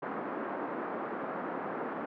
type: band-pass noise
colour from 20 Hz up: pink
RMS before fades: -37 dBFS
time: 0.02-2.06 s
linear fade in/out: 10 ms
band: 230 to 1500 Hz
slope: 24 dB/octave
effects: none